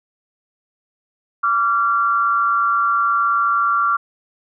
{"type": "tone pair together", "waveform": "sine", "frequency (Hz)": [1158, 1377.1], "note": ["D6", "F6"], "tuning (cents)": [-25, -25], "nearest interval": "minor third", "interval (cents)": 300, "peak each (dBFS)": -17, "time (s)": [1.43, 3.97], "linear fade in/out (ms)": 10, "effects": []}